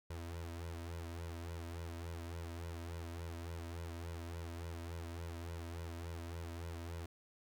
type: tone with flanger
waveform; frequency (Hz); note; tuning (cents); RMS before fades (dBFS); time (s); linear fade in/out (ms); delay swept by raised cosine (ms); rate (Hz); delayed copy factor
sawtooth; 84.2; E2; +37; -45; 0.1-7.06; 5; 2 to 3.2; 3.5; +0.9
effects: none